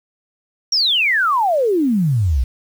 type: exponential sweep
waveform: sine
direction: down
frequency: 5730 to 57.3 Hz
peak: -13 dBFS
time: 0.72-2.44 s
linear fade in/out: 5 ms
effects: 7-bit